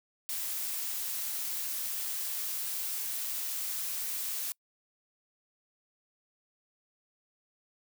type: noise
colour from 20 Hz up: blue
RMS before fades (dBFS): -35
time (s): 0.29-4.52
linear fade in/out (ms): 0
effects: noise-tail reverb RT60 0.1 s tail -26 dB re dry